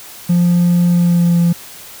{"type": "tone with pitch glide", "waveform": "triangle", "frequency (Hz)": [174.61, 171.41], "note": ["F3", "F3"], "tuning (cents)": [0, -32], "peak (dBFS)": -6, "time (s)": [0.29, 1.53], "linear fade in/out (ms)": 10, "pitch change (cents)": -32, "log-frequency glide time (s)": [0.9, 1.4], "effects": ["tanh soft clip ceiling -4 dBFS", "white hiss -35 dBFS RMS until 2 s"]}